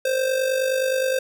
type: tone with amplitude modulation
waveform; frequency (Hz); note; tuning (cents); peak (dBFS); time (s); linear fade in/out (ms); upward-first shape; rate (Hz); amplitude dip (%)
square; 523.3; C5; 0; -18; 0.05-1.19; 5; sine; 49.6; 55
effects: none